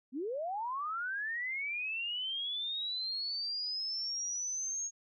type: linear sweep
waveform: sine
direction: up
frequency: 233.3 to 6600 Hz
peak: -34 dBFS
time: 0.12-4.91 s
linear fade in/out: 50 ms
effects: none